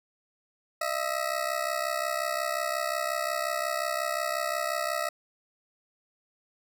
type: ring-modulated tone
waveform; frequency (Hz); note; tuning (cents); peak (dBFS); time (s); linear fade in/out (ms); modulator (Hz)
20% pulse; 643; E5; -43; -20; 0.81-5.09; 5; 32.8
effects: none